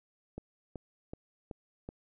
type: click train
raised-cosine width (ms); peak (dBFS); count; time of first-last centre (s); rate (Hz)
2; -27; 5; 0.38-1.889; 2.65
effects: none